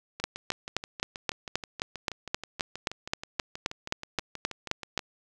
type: two click trains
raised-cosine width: 0.2 ms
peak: -9 / -20 dBFS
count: 19 / 31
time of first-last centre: 0.24-4.977 / 0.2-4.992 s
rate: 3.8 / 6.26 Hz
effects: none